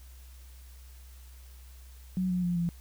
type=tone with pitch steps; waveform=sine; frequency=185 / 180.25 / 175.63 / 171.12 Hz; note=F#3 / F#3 / F3 / F3; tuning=0 / -45 / +10 / -35 cents; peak=-26 dBFS; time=2.17-2.69 s; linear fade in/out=0 ms; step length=130 ms; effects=added 63 Hz sine -47 dBFS peak until 2.8 s + white hiss -59 dBFS RMS until 2.8 s